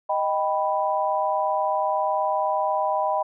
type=chord; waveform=sine; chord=Eb augmented; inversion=none; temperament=equal; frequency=622.3 / 784 / 987.8 Hz; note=Eb5 / G5 / B5; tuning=0 / 0 / 0 cents; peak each=-25 dBFS; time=0.09-3.23 s; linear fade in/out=10 ms; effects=none